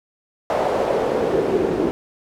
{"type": "noise with band-pass filter sweep", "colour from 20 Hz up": "pink", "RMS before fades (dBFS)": -20, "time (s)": [0.5, 1.91], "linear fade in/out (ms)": 0, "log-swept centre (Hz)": [650, 340], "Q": 3, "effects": []}